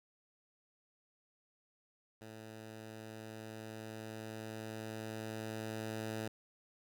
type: tone with level ramp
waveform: 10% pulse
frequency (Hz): 110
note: A2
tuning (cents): 0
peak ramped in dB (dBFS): -41 to -30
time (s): 2.21-6.28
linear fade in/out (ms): 5
effects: none

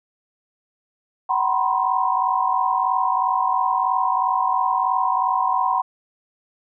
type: tone cluster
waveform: sine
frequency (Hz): 754 / 953 / 996 / 1055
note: F#5 / A#5 / B5 / C6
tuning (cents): +32 / +38 / +14 / +14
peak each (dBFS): -23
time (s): 1.29-5.82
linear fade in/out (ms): 10
effects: none

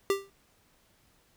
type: tone with exponential decay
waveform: square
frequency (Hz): 393.9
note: G4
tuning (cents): +8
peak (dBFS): -21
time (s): 0.1-0.3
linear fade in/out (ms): 1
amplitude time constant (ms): 42
effects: pink hiss -66 dBFS RMS until 1.36 s

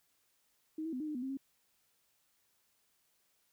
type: tone with pitch steps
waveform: sine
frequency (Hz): 313.9 / 324.7 / 254 / 307.6 / 302.6 / 247.1 / 265.3 / 271.4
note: D#4 / E4 / B3 / D#4 / D#4 / B3 / C4 / C#4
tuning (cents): +15 / -26 / +49 / -20 / -48 / +1 / +24 / -36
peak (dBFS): -36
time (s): 0.78-1.372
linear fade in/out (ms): 5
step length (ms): 74
effects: white hiss -75 dBFS RMS until 3.52 s

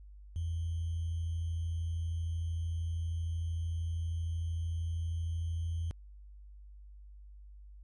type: tone with sample-and-hold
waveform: sine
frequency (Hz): 83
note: E2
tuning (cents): +12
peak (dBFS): -32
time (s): 0.36-5.91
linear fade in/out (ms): 0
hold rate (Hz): 3150
effects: added 50 Hz sine -49 dBFS peak until 7.83 s + resampled to 24000 Hz

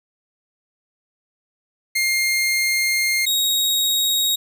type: tone pair in turn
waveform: sawtooth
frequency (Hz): 2120 / 3777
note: C7 / A#7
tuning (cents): +22 / +22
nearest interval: minor seventh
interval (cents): 1000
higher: second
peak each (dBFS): -14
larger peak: neither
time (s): 1.95-3.26 / 3.26-4.36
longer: first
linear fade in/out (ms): 10
effects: none

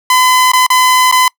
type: tone with dropouts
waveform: sawtooth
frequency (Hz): 1014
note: B5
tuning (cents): +45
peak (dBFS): -3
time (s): 0.1-1.28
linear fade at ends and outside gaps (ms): 2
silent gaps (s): 0.518-0.534 / 0.665-0.702 / 1.114-1.124
effects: noise-tail reverb RT60 0.1 s tail -25 dB re dry

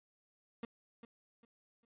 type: tone with echo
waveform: 30% pulse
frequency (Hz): 232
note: A#3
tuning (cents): -8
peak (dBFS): -37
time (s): 0.63-0.65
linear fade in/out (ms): 2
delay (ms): 400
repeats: 3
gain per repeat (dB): -11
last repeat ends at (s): 1.85
effects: resampled to 8000 Hz

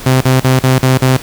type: tone bursts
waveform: sawtooth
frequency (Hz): 129.9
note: C3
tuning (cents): -12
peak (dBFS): -3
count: 6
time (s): 0.06-1.17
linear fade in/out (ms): 5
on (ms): 150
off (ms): 42
effects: pink hiss -29 dBFS RMS until 1.22 s

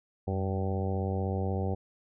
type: harmonic tone with a mistuned harmonic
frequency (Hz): 96.2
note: G2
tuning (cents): -32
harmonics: 1 / 2 / 3 / 4 / 5 / 6 / 7 / 8 / 9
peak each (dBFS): -30 / -35 / -42 / -38 / -38 / -42 / -45 / -40 / -52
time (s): 0.27-1.75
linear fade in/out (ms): 10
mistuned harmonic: 1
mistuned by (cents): -90
effects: none

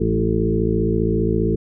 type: harmonic tone with a mistuned harmonic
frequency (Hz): 55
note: A1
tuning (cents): 0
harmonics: 1 / 2 / 3 / 4 / 6 / 7 / 8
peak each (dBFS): -24 / -24 / -24 / -24 / -24 / -24 / -24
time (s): 0-1.56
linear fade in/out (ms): 10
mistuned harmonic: 3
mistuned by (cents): +31
effects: none

